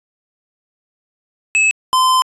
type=tone pair in turn; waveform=square; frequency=2596 / 1030.2 Hz; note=E7 / C6; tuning=-27 / -27 cents; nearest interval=octave + major third; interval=1600 cents; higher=first; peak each=-11 dBFS; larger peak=neither; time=1.55-1.71 / 1.93-2.22 s; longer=second; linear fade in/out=0 ms; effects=resampled to 24000 Hz